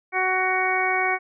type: harmonic tone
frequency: 372.7 Hz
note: F#4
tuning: 13 cents sharp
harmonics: 1 / 2 / 3 / 4 / 5 / 6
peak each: -29 / -25 / -29 / -29 / -29 / -24 dBFS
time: 0.12-1.19 s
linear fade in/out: 50 ms
effects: none